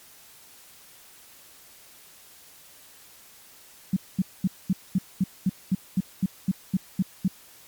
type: tone bursts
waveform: sine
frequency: 187.8 Hz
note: F#3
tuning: 26 cents sharp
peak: -18 dBFS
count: 14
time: 3.93-7.28 s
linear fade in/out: 5 ms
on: 35 ms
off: 220 ms
effects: white hiss -51 dBFS RMS until 7.67 s + MP3 96 kbps